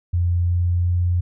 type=tone with pitch steps; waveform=sine; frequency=87.31 / 87.82 / 88.32 Hz; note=F2 / F2 / F2; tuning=0 / +10 / +20 cents; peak=-16 dBFS; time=0.13-1.21 s; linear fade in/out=10 ms; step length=360 ms; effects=none